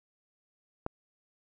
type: click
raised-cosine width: 1 ms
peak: -18 dBFS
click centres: 0.864 s
effects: none